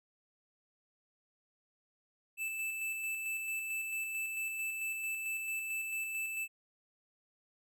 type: tone with tremolo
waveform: square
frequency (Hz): 2637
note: E7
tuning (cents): 0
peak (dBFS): -35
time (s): 2.37-6.48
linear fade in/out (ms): 50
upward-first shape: square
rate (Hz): 4.5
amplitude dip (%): 30
effects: none